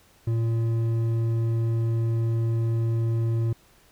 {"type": "tone with hard clipping", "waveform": "triangle", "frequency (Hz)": 114.4, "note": "A#2", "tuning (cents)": -32, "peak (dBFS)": -23, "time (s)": [0.27, 3.53], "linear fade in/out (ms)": 5, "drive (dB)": 10, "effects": ["pink hiss -58 dBFS RMS until 3.91 s"]}